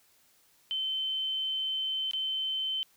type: tone with dropouts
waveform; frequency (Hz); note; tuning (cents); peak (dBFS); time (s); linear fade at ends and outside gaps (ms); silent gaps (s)
sine; 3078; G7; -32; -29; 0.71-2.83; 0; 2.111-2.134
effects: white hiss -65 dBFS RMS until 2.96 s